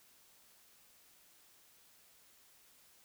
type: silence
effects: white hiss -65 dBFS RMS until 3.04 s